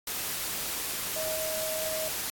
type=tone in noise; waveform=sine; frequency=631 Hz; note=D#5; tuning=24 cents sharp; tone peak=-32 dBFS; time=1.16-2.08 s; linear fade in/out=2 ms; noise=white; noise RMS=-33 dBFS; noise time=0.07-2.3 s; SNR=-2 dB; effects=AAC 64 kbps